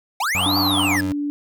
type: linear two-way sweep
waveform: square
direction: up then down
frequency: 700 to 4676 to 1640 Hz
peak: -20 dBFS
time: 0.2-1.01 s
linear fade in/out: 5 ms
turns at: 0.58 s
type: band-pass noise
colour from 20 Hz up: pink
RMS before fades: -26 dBFS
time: 0.34-0.99 s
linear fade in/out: 50 ms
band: 690 to 1300 Hz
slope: 96 dB/octave
type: tone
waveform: 25% pulse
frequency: 92.5 Hz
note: F#2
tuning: in tune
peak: -22 dBFS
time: 0.35-1.12 s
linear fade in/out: 0 ms
type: tone with pitch glide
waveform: sine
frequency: 293.7 to 290.2 Hz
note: D4 to D4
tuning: 0 to -21 cents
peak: -21 dBFS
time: 0.46-1.3 s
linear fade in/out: 0 ms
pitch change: -21 cents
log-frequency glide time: 1-1.09 s
effects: none